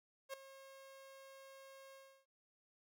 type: tone with ADSR envelope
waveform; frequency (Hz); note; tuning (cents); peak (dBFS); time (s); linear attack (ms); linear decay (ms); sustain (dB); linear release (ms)
sawtooth; 540; C#5; -45; -37; 0.29-2.26; 46; 4; -15; 320
effects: none